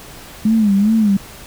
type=tone with vibrato; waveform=sine; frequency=210 Hz; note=G#3; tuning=19 cents sharp; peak=-10 dBFS; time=0.45-1.17 s; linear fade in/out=5 ms; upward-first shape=sine; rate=2.5 Hz; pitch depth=120 cents each way; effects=pink hiss -37 dBFS RMS until 1.46 s